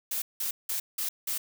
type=noise bursts; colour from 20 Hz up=blue; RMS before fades=-31 dBFS; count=5; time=0.11-1.38 s; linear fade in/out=5 ms; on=110 ms; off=180 ms; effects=none